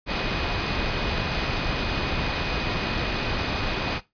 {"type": "tone in noise", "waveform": "sine", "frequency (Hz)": 2489, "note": "D#7", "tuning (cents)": 0, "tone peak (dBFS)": -36, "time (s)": [0.06, 4.01], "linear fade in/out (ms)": 50, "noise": "pink", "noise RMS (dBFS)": -26, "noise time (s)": [0.06, 4.01], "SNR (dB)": -13, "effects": ["noise-tail reverb RT60 0.2 s tail -17 dB re dry", "resampled to 11025 Hz"]}